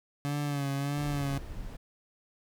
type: tone with vibrato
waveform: 30% pulse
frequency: 142.2 Hz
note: C#3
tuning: 45 cents sharp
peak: -27 dBFS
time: 0.25-1.38 s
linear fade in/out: 0 ms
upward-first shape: sine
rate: 1.6 Hz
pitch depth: 47 cents each way
type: noise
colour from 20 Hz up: brown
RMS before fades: -40 dBFS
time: 0.97-1.77 s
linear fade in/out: 10 ms
effects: none